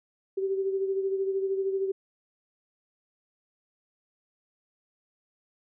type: beating tone pair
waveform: sine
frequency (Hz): 386.1 / 399.1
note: G4 / G4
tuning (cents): -26 / +31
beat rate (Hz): 13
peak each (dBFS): -26 / -35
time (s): 0.37-1.92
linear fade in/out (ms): 10
effects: none